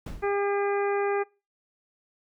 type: noise with exponential decay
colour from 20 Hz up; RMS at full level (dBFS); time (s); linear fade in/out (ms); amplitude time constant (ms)
brown; -32; 0.06-0.47; 5; 87
type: harmonic tone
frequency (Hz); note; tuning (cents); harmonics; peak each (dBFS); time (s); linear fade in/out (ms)
402.9; G4; +48; 1 / 2 / 3 / 4 / 5 / 6; -25 / -31 / -35 / -37 / -39 / -41; 0.22-1.24; 20
effects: noise-tail reverb RT60 0.3 s tail -24 dB re dry